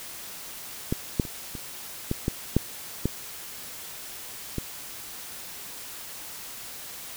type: clicks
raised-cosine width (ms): 3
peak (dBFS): -11 / -8 / -25 / -23 / -12 / -11 / -6 / -10 / -15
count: 9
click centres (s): 0.925 / 1.198 / 1.252 / 1.552 / 2.114 / 2.281 / 2.566 / 3.056 / 4.583
effects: white hiss -40 dBFS RMS until 7.16 s